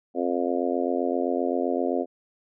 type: harmonic tone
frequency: 87.7 Hz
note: F2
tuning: 8 cents sharp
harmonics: 3 / 4 / 5 / 6 / 7 / 8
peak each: -28 / -29 / -30 / -31 / -31 / -32 dBFS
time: 0.14-2.06 s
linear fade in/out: 50 ms
effects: none